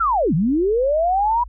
sine linear two-way sweep, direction down then up, 1406 to 142.7 to 984 Hz, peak -15 dBFS, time 0-1.44 s, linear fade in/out 10 ms, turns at 0.34 s, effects added 50 Hz sine -34 dBFS peak until 1.48 s

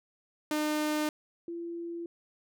sawtooth / sine tone pair in turn, 303.3 / 339.8 Hz, D#4 / F4, -44 / -47 cents, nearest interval major second, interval 197 cents, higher second, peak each -24 / -35 dBFS, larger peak first, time 0.51-1.09 / 1.48-2.06 s, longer neither, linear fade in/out 2 ms, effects none

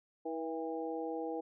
harmonic tone with a mistuned harmonic, 161.4 Hz, E3, 36 cents flat, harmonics 2 / 3 / 4 / 5, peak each -40 / -39 / -46 / -43 dBFS, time 0.25-1.41 s, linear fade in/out 10 ms, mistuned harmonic 4, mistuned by +52 cents, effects none

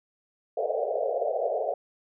white band-pass noise, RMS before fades -28 dBFS, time 0.57-1.74 s, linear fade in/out 5 ms, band 420 to 730 Hz, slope 96 dB/octave, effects none

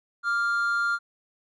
triangle tone pair together, 1174.7 / 1397 Hz, D6 / F6, 0 / 0 cents, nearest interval minor third, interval 300 cents, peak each -31 / -21 dBFS, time 0.23-0.99 s, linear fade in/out 50 ms, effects resampled to 22050 Hz

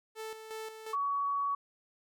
sawtooth tone with tremolo, 440 Hz, A4, in tune, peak -35 dBFS, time 0.15-0.96 s, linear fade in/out 50 ms, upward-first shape square, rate 2.8 Hz, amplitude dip 55%
sine tone, 1127 Hz, C#6, 28 cents sharp, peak -29 dBFS, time 0.93-1.55 s, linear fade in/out 5 ms
effects none

